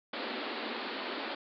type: band-pass noise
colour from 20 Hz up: pink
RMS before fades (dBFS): -38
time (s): 0.13-1.35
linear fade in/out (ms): 5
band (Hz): 220 to 4600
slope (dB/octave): 96
effects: none